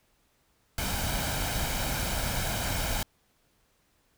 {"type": "noise with comb filter", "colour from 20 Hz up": "pink", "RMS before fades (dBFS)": -30, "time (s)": [0.78, 3.03], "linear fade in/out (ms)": 2, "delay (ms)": 1.3, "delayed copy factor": 0.55, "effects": ["pink hiss -69 dBFS RMS until 4.17 s"]}